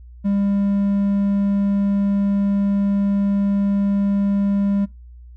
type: tone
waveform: triangle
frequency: 200 Hz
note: G3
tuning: 35 cents sharp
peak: -14 dBFS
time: 0.24-4.86 s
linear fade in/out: 20 ms
effects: noise-tail reverb RT60 0.2 s tail -22 dB re dry + added 60 Hz sine -38 dBFS peak until 5.36 s